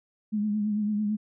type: tone with vibrato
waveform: sine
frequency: 210 Hz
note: G#3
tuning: 19 cents sharp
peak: -24 dBFS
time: 0.32-1.17 s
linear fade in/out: 20 ms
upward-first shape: triangle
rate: 9 Hz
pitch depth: 52 cents each way
effects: none